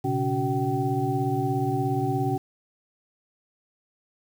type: tone cluster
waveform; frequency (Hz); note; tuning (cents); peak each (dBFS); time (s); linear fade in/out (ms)
sine; 120.1 / 137.1 / 282.8 / 376.2 / 768; B2 / C#3 / C#4 / F#4 / G5; -48 / -19 / +35 / +29 / -36; -29; 0.04-2.38; 10
effects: 8-bit